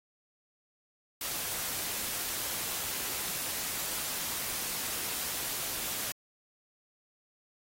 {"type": "noise", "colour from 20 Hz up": "white", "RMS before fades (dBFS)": -35, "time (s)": [1.21, 6.12], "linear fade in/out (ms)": 2, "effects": ["AAC 48 kbps"]}